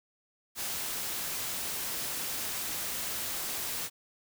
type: noise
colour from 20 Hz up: white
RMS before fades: -35 dBFS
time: 0.55-3.9 s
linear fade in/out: 50 ms
effects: none